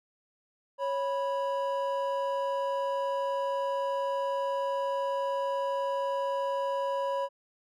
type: tone pair together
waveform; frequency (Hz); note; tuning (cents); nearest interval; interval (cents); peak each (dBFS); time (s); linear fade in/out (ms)
triangle; 552 / 983.6; C#5 / B5; -7 / -7; minor seventh; 1000; -28 / -30; 0.78-7.29; 50
effects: none